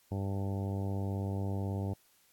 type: harmonic tone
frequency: 98.2 Hz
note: G2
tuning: 4 cents sharp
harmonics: 1 / 2 / 3 / 4 / 5 / 6 / 7 / 8 / 9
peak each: -33 / -39 / -43 / -45 / -47 / -49 / -50 / -51 / -52 dBFS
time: 0.11-1.94 s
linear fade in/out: 10 ms
effects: white hiss -67 dBFS RMS until 2.32 s + AAC 64 kbps